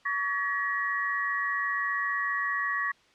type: tone cluster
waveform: sine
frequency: 1132 / 1708 / 1907 Hz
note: C#6 / G#6 / A#6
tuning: +36 / +48 / +39 cents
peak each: -31 / -34 / -29 dBFS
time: 0.05-2.92 s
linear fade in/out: 10 ms
effects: white hiss -61 dBFS RMS until 3.14 s + low-pass 4000 Hz 12 dB/octave